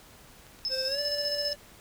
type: clicks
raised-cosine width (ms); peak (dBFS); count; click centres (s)
0.2; -35; 4; 0.467 / 0.59 / 0.992 / 1.238
type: tone with tremolo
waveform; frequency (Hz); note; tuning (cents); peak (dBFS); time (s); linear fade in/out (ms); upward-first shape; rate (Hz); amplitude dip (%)
sine; 5220; E8; -18; -27; 0.65-1.53; 0; square; 15; 55
type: tone with pitch glide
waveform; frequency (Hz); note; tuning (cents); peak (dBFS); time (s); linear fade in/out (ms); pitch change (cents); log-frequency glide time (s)
square; 523.3 to 580.6; C5 to D5; 0 to -20; -33; 0.69-1.56; 50; +180; 0.86-1
effects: pink hiss -53 dBFS RMS until 1.8 s

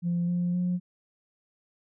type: tone with pitch steps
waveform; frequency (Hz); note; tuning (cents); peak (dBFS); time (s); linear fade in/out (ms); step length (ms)
sine; 173.1 / 176.02 / 179; F3 / F3 / F3; -15 / +14 / +43; -23; 0.02-0.8; 50; 260
effects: tanh soft clip ceiling -21 dBFS

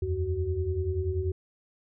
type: tone cluster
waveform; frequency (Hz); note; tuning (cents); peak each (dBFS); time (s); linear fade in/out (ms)
sine; 80.5 / 90.8 / 375.2; E2 / F#2 / F#4; -41 / -32 / +24; -31 / -30 / -31; 0.02-1.32; 5
effects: none

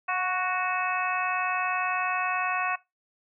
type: harmonic tone with a mistuned harmonic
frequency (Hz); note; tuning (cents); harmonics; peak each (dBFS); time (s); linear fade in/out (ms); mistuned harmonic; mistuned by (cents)
369.9; F#4; 0; 2 / 3 / 4 / 5 / 6 / 7; -31 / -29 / -33 / -35 / -40 / -32; 0.08-2.76; 10; 2; -27
effects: noise-tail reverb RT60 0.2 s tail -20 dB re dry

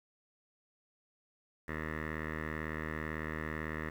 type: tone with low-pass filter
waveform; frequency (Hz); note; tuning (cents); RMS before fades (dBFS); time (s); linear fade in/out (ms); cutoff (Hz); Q
10% pulse; 78; D#2; +5; -39; 1.68-3.9; 5; 1800; 5.6
effects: 10-bit

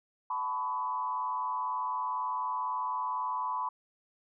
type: tone with frequency modulation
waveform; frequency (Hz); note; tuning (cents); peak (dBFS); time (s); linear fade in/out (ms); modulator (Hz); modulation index
sine; 1001; B5; +23; -30; 0.3-3.69; 5; 124; 0.86
effects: none

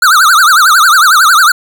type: tone with vibrato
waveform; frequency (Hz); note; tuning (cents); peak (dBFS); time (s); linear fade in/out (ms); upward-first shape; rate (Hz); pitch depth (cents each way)
square; 1357; E6; +50; -4; 0.02-1.52; 5; triangle; 11; 270
effects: none

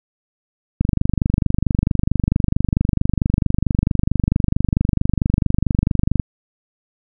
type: click train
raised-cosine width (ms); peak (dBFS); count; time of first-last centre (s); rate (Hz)
5; -3; 133; 0.81-6.198; 24.5
effects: none

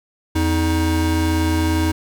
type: tone pair together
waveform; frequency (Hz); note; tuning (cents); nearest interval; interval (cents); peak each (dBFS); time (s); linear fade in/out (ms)
square; 84.54 / 315.6; E2 / D#4; +44 / +25; octave + major seventh; 2281; -19 / -20; 0.35-1.92; 10
effects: none

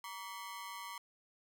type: ring-modulated tone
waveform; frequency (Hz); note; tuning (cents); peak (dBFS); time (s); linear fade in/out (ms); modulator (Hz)
sawtooth; 1046.5; C6; 0; -37; 0.04-0.98; 2; 99.6
effects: none

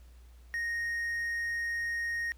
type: tone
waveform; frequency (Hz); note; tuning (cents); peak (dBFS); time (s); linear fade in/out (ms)
triangle; 1863; A#6; -2; -29; 0.54-2.32; 0
effects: added 60 Hz sine -51 dBFS peak until 2.37 s + pink hiss -66 dBFS RMS until 2.37 s

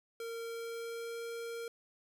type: tone with pitch glide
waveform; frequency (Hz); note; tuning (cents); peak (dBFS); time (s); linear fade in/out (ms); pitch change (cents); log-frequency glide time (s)
square; 460.6 to 464.3; A#4 to A#4; -21 to -7; -40; 0.2-1.68; 2; +14; 0.45-1.22
effects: none

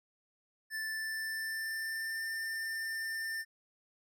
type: tone with pitch glide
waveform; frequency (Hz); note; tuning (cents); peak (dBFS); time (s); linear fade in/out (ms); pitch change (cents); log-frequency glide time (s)
square; 1760 to 1794.9; A6 to A6; 0 to +34; -36; 0.7-3.45; 50; +34; 0.9-2.25
effects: none

